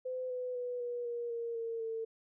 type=tone with pitch steps; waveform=sine; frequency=510 / 500.9 / 492.1 / 483.3 / 474.7 / 466.3 / 458 / 449.9 Hz; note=C5 / B4 / B4 / B4 / A#4 / A#4 / A#4 / A4; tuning=-44 / +24 / -6 / -38 / +31 / +1 / -31 / +39 cents; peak=-35 dBFS; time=0.05-2.05 s; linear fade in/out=10 ms; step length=250 ms; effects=none